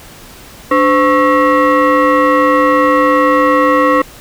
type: tone with frequency modulation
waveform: sine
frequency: 293.7 Hz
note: D4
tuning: in tune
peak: -6 dBFS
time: 0.71-4.02 s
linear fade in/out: 5 ms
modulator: 807 Hz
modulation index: 1.6
effects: tanh soft clip ceiling -2 dBFS + pink hiss -36 dBFS RMS until 4.2 s